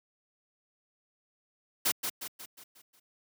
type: noise with echo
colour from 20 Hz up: white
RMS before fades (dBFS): -27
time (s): 1.85-1.92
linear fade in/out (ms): 10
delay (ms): 180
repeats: 6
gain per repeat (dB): -6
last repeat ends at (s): 3
effects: high-pass 150 Hz 12 dB/octave